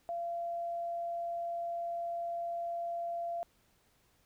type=tone; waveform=sine; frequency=685 Hz; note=F5; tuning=34 cents flat; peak=-34 dBFS; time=0.09-3.43 s; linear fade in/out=0 ms; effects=pink hiss -70 dBFS RMS until 4.25 s